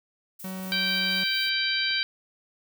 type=noise with tremolo; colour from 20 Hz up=violet; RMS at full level=-42 dBFS; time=0.39-1.5 s; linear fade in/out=10 ms; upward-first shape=square; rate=4.2 Hz; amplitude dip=35%
type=tone; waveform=45% pulse; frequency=188 Hz; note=F#3; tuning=28 cents sharp; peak=-33 dBFS; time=0.44-1.24 s; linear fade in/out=5 ms
type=click train; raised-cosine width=1 ms; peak=-37 dBFS; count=4; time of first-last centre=0.6-1.91 s; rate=2.29 Hz
type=harmonic tone; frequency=779 Hz; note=G5; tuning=11 cents flat; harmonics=2 / 3 / 4 / 5 / 6; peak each=-30 / -30 / -30 / -30 / -30 dBFS; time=0.72-2.03 s; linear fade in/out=0 ms
effects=none